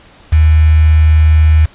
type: tone with quantisation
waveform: sine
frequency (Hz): 78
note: D#2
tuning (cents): +5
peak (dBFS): -4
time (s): 0.32-1.66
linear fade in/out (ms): 10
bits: 4
effects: pink hiss -42 dBFS RMS until 1.74 s + resampled to 8000 Hz